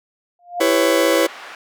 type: tone with exponential growth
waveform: sine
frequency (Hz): 703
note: F5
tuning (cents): +11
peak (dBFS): -18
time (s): 0.39-0.6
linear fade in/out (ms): 2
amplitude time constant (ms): 45
type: chord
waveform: 40% pulse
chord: C# half-diminished seventh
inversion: first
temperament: just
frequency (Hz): 332.6 / 399.1 / 498.9 / 554.4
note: E4 / G4 / B4 / C#5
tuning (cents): +16 / +31 / +17 / 0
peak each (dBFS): -18 / -23 / -18 / -17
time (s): 0.6-1.27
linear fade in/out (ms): 10
type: band-pass noise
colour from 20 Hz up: white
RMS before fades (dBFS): -37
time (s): 1.11-1.55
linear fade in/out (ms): 2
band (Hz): 610 to 2000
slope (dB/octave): 12
effects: none